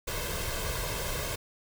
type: noise with comb filter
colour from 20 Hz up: pink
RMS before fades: -33 dBFS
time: 0.07-1.36 s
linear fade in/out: 10 ms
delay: 1.9 ms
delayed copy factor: +0.65
effects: none